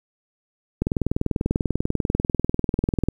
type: click train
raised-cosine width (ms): 3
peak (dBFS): -8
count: 47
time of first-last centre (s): 0.82-3.086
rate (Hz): 20.3
effects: 8-bit